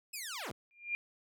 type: linear sweep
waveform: 10% pulse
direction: down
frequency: 2637 to 37.54 Hz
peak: -31 dBFS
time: 0.13-0.52 s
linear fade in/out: 10 ms
type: tone with exponential growth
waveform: sine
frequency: 2400 Hz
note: D7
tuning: 37 cents sharp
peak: -29 dBFS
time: 0.71-0.95 s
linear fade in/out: 0 ms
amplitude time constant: 51 ms
effects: none